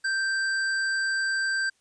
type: tone with hard clipping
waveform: sine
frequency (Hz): 1568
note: G6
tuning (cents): 0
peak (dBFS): -26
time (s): 0.04-1.7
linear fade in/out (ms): 10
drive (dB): 14
effects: white hiss -68 dBFS RMS until 1.8 s + resampled to 22050 Hz